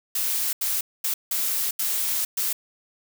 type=noise bursts at uneven times; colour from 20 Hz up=blue; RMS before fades=-25 dBFS; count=6; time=0.15-0.53 / 0.61-0.81 / 1.04-1.14 / 1.31-1.71 / 1.79-2.25 / 2.37-2.53 s; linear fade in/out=5 ms; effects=none